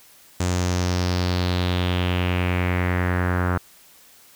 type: tone with low-pass filter sweep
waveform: sawtooth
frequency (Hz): 90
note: F#2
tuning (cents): -47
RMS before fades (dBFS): -22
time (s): 0.4-3.58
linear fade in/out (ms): 5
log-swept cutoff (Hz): 7400 to 1400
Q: 3.3
effects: white hiss -51 dBFS RMS until 4.35 s